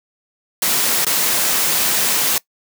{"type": "noise with dropouts", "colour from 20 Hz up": "white", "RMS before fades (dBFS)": -17, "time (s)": [0.62, 2.38], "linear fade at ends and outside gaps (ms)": 2, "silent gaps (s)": [1.048, 1.066], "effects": ["noise-tail reverb RT60 0.1 s tail -21 dB re dry", "high-pass 150 Hz 12 dB/octave"]}